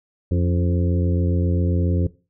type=harmonic tone with a mistuned harmonic; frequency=87.31 Hz; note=F2; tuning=in tune; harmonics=1 / 2 / 3 / 4 / 5 / 6; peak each=-18 / -24 / -28 / -30 / -32 / -34 dBFS; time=0.31-2.07 s; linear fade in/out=5 ms; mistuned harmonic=3; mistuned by=+54 cents; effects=noise-tail reverb RT60 0.3 s tail -18 dB re dry